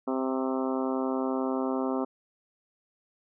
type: harmonic tone with a mistuned harmonic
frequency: 131.2 Hz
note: C3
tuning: 5 cents sharp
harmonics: 2 / 3 / 4 / 5 / 6 / 7 / 8 / 9 / 10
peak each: -29 / -33 / -35 / -37 / -39 / -40 / -41 / -42 / -43 dBFS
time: 0.07-2.05 s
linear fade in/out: 10 ms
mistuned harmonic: 8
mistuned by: +17 cents
effects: none